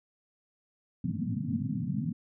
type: band-pass noise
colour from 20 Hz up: white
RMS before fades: -32 dBFS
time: 1.04-2.13 s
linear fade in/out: 5 ms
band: 100 to 260 Hz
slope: 96 dB/octave
effects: none